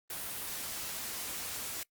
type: noise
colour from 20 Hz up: white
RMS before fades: -39 dBFS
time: 0.1-1.83 s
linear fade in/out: 2 ms
effects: noise-tail reverb RT60 0.1 s tail -22 dB re dry + Opus 32 kbps